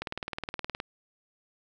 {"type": "click train", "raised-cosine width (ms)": 0.3, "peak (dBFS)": -17, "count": 16, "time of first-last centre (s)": [0.02, 0.801], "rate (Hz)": 19.2, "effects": []}